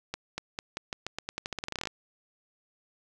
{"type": "accelerating click train", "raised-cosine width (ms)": 0.2, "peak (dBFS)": -16, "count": 21, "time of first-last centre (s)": [0.14, 1.872], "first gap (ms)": 240, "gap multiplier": 0.87, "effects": []}